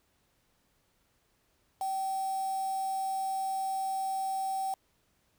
sine tone with quantisation, 770 Hz, G5, 31 cents flat, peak -30 dBFS, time 1.81-4.74 s, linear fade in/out 2 ms, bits 7, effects pink hiss -72 dBFS RMS until 5.38 s

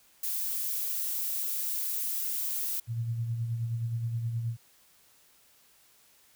violet noise, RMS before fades -32 dBFS, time 0.23-2.8 s, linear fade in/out 5 ms
sine tone with tremolo, 115.9 Hz, A#2, 10 cents flat, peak -27 dBFS, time 2.87-4.57 s, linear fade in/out 50 ms, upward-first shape sine, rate 9.5 Hz, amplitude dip 45%
effects white hiss -62 dBFS RMS until 6.35 s

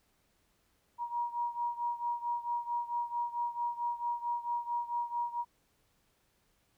sine beating tone pair, 951 / 955.5 Hz, A#5 / A#5, +34 / +43 cents, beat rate 4.5 Hz, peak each -34 / -37 dBFS, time 0.98-5.45 s, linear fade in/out 50 ms, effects pink hiss -73 dBFS RMS until 6.77 s

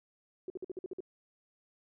sine tone bursts, 370 Hz, F#4, in tune, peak -36 dBFS, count 8, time 0.48-1.005 s, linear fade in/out 2 ms, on 21 ms, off 51 ms, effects none

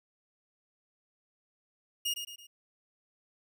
sawtooth tone with echo, 2853 Hz, F7, 36 cents sharp, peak -26 dBFS, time 2.05-2.14 s, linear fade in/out 10 ms, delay 110 ms, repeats 3, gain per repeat -7 dB, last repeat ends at 2.47 s, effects none

